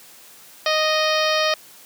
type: harmonic tone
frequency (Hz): 621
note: D#5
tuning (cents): -3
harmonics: 1 / 2 / 3 / 4 / 5 / 6 / 7 / 8 / 9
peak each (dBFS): -21 / -24 / -26 / -27 / -28 / -29 / -29 / -30 / -31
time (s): 0.66-1.54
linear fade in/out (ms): 2
effects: white hiss -46 dBFS RMS until 1.85 s + high-pass 150 Hz 12 dB/octave